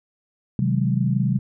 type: chord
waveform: sine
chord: Ab dominant seventh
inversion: first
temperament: just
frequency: 129.78 / 155.74 / 186.89 / 207.7 Hz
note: C3 / Eb3 / Gb3 / Ab3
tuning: -14 / +2 / +18 / 0 cents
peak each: -21 / -26 / -23 / -26 dBFS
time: 0.59-1.39 s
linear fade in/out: 2 ms
effects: none